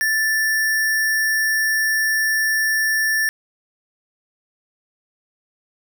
sine tone with sample-and-hold, 1760 Hz, A6, in tune, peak -16 dBFS, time 0.01-3.29 s, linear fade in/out 0 ms, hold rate 7350 Hz, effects none

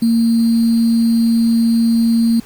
sine tone with sample-and-hold, 230 Hz, A#3, 23 cents flat, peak -10 dBFS, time 0.02-2.4 s, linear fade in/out 5 ms, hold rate 4410 Hz, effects pink hiss -42 dBFS RMS until 2.45 s + Opus 32 kbps

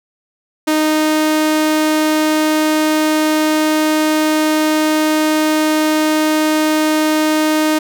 sawtooth tone, 309.4 Hz, D#4, 10 cents flat, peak -8 dBFS, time 0.67-7.79 s, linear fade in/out 10 ms, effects none

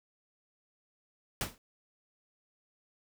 pink noise with exponential decay, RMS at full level -29 dBFS, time 1.41-1.58 s, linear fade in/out 1 ms, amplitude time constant 36 ms, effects none

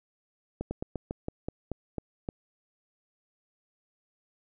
slowing click train, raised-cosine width 2 ms, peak -19 dBFS, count 10, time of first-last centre 0.61-2.289 s, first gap 100 ms, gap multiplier 1.15, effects none

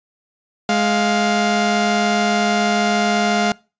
sawtooth tone pair together, 209.1 / 701.5 Hz, G#3 / F5, +12 / +8 cents, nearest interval octave + major sixth, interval 2096 cents, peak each -14 dBFS, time 0.69-3.52 s, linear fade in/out 2 ms, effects noise-tail reverb RT60 0.3 s tail -23 dB re dry + resampled to 16000 Hz

